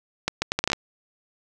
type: accelerating click train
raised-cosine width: 0.2 ms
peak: -5 dBFS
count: 9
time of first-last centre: 0.28-0.732 s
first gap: 140 ms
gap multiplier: 0.71
effects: none